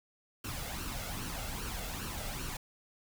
pink noise with flanger, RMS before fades -39 dBFS, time 0.44-2.57 s, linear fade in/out 5 ms, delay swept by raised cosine 0.69 to 1.5 ms, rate 2.5 Hz, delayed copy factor +0.6, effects none

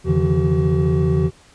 triangle tone cluster, 83.8 / 140.3 / 154.5 / 169.2 / 380.1 Hz, E2 / C#3 / D#3 / E3 / F#4, +29 / +21 / -12 / +45 / +47 cents, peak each -19 dBFS, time 0.04-1.31 s, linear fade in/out 50 ms, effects pink hiss -50 dBFS RMS until 1.54 s + resampled to 22050 Hz

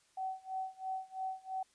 sine tone with tremolo, 758 Hz, F#5, 42 cents sharp, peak -34 dBFS, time 0.17-1.63 s, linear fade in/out 5 ms, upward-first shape sine, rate 3 Hz, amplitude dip 95%, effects white hiss -70 dBFS RMS until 1.74 s + resampled to 22050 Hz

